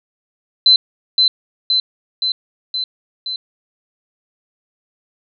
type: tone with echo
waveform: sine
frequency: 4051 Hz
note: B7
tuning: 43 cents sharp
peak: -6 dBFS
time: 0.66-0.76 s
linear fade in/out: 2 ms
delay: 520 ms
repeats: 5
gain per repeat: -3 dB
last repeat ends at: 3.36 s
effects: none